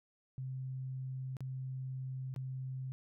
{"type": "tone with dropouts", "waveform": "sine", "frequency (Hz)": 130.81, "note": "C3", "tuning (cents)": 0, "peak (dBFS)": -38, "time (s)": [0.38, 2.92], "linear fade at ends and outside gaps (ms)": 0, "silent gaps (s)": [[1.368, 1.406], [2.34, 2.362]], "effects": []}